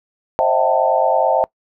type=tone cluster; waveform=sine; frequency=530 / 623 / 672 / 770 / 892 Hz; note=C5 / D#5 / E5 / G5 / A5; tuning=+22 / +2 / +33 / -31 / +23 cents; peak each=-19 dBFS; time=0.39-1.44 s; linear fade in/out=0 ms; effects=noise-tail reverb RT60 0.1 s tail -23 dB re dry